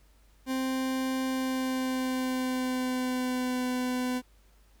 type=tone with pitch glide; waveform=40% pulse; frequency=261.6 to 251.5 Hz; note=C4 to B3; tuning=0 to +32 cents; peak=-27 dBFS; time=0.46-4.22 s; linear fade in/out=50 ms; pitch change=-68 cents; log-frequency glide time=1.24-3.67 s; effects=added 50 Hz sine -58 dBFS peak until 4.8 s + pink hiss -66 dBFS RMS until 4.8 s